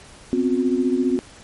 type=tone cluster; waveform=sine; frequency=252.4 / 267.2 / 360.2 Hz; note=B3 / C4 / F#4; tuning=+38 / +36 / -46 cents; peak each=-21 / -21 / -22 dBFS; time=0.33-1.19 s; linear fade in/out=0 ms; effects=pink hiss -45 dBFS RMS until 1.43 s + MP3 48 kbps